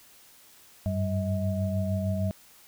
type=tone cluster; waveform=sine; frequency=95.6 / 102.1 / 193 / 638 Hz; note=G2 / G#2 / G3 / D#5; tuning=-43 / -29 / -27 / +43 cents; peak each=-28 / -36 / -30 / -34 dBFS; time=0.86-2.31 s; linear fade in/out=0 ms; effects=white hiss -55 dBFS RMS until 2.67 s